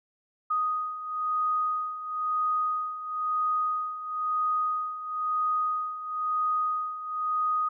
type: beating tone pair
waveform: sine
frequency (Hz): 1244.5 / 1245.5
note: D#6 / D#6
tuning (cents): 0 / +1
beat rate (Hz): 1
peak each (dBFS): -32 / -27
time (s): 0.5-7.69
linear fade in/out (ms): 10
effects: none